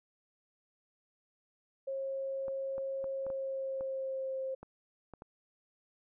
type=tone with pitch glide; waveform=sine; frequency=540 to 529.2 Hz; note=C#5 to C5; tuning=-45 to +20 cents; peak=-34 dBFS; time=1.87-4.55 s; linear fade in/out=10 ms; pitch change=-35 cents; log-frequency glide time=3.12-4.41 s
type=clicks; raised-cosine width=1 ms; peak=-33 dBFS; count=9; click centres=2.482 / 2.781 / 3.042 / 3.266 / 3.302 / 3.809 / 4.63 / 5.137 / 5.221 s
effects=none